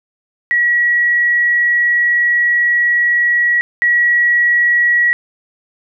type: tone pair in turn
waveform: sine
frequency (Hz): 1921 / 1921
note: B6 / B6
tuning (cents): -48 / -48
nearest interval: unison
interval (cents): 0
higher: neither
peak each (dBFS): -10 / -9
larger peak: second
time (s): 0.51-3.61 / 3.82-5.13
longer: first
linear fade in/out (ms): 0
effects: none